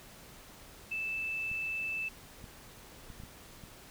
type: tone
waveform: sine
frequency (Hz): 2637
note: E7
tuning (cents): 0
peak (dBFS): -33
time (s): 0.91-2.09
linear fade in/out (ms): 10
type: clicks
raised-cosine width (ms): 5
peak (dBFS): -35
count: 6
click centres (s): 1.515 / 2.442 / 3.102 / 3.201 / 3.236 / 3.638
effects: pink hiss -53 dBFS RMS until 3.9 s